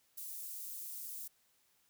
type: high-pass noise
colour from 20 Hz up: white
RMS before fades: -45 dBFS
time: 0.17-1.28 s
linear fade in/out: 10 ms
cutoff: 9500 Hz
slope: 12 dB/octave
effects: white hiss -73 dBFS RMS until 1.89 s